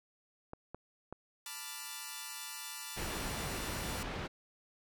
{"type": "clicks", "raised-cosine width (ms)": 1, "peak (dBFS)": -29, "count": 3, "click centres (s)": [0.534, 0.746, 1.126]}
{"type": "chord", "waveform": "5% pulse", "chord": "B half-diminished seventh", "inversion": "third", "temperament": "equal", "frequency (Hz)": [880, 987.8, 1174.7, 1396.9], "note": ["A5", "B5", "D6", "F6"], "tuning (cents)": [0, 0, 0, 0], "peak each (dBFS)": -36, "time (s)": [1.46, 4.03], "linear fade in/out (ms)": 2}
{"type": "low-pass noise", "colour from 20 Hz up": "pink", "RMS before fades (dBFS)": -40, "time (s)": [2.96, 4.28], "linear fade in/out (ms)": 20, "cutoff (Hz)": 3200, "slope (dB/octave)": 12}
{"effects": []}